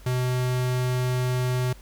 square tone, 126.1 Hz, B2, 36 cents sharp, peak -23 dBFS, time 0.06-1.73 s, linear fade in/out 5 ms, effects added 50 Hz sine -44 dBFS peak until 1.81 s + pink hiss -53 dBFS RMS until 1.81 s

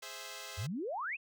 5% pulse chord, Ab augmented, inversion none, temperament equal, 415.3 / 523.3 / 659.3 Hz, Ab4 / C5 / E5, 0 / 0 / 0 cents, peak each -39 / -36 / -36 dBFS, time 0.02-0.67 s, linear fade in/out 10 ms
sine exponential sweep, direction up, 81.7 to 2749 Hz, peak -35 dBFS, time 0.57-1.17 s, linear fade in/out 20 ms
effects none

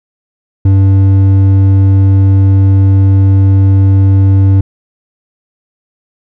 sine tone with hard clipping, 97 Hz, G2, 18 cents flat, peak -5 dBFS, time 0.65-4.61 s, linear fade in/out 5 ms, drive 6 dB, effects none

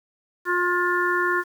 harmonic tone with a mistuned harmonic, 355.4 Hz, F4, 30 cents sharp, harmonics 1 / 3 / 4 / 5, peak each -25 / -25 / -25 / -25 dBFS, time 0.45-1.44 s, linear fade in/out 50 ms, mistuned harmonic 5, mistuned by -19 cents, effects 8-bit

